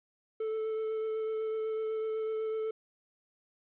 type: tone with vibrato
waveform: triangle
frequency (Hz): 438.9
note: A4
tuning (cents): -4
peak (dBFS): -29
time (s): 0.4-2.71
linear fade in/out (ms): 5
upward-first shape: triangle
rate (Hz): 8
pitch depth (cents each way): 14
effects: resampled to 8000 Hz + 11-bit